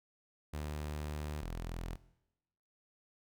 sawtooth tone pair in turn, 75 / 42.01 Hz, D2 / E1, +37 / +34 cents, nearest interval minor seventh, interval 1003 cents, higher first, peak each -34 / -35 dBFS, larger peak first, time 0.53-1.42 / 1.42-1.96 s, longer first, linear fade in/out 10 ms, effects noise-tail reverb RT60 0.9 s tail -18 dB re dry

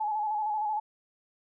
sine tone with vibrato, 850 Hz, G#5, 40 cents sharp, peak -27 dBFS, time 0-0.8 s, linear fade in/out 10 ms, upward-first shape square, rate 13 Hz, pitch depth 36 cents each way, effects none

